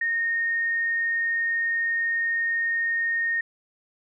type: tone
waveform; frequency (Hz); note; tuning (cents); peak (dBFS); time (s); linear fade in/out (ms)
sine; 1846; A#6; -17; -22; 0.01-3.41; 5
effects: none